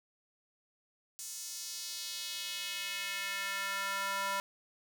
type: tone with high-pass filter sweep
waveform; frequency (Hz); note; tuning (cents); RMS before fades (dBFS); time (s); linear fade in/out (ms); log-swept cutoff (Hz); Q
square; 196.8; G3; +7; -38; 1.19-4.4; 0; 7100 to 1000; 1.7
effects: none